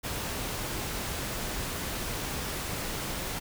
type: noise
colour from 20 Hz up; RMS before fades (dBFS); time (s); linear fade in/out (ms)
pink; -34; 0.03-3.4; 20
effects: none